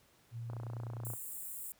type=tone; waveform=sine; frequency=116.54 Hz; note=A#2; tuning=in tune; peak=-39 dBFS; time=0.31-1.16 s; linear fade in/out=50 ms
type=click train; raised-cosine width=1 ms; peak=-33 dBFS; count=20; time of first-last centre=0.5-1.135 s; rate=29.9 Hz
type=high-pass noise; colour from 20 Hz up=white; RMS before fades=-44 dBFS; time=1.05-1.72 s; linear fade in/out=0 ms; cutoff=7300 Hz; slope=96 dB/octave
effects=pink hiss -67 dBFS RMS until 1.79 s + high-pass 60 Hz 12 dB/octave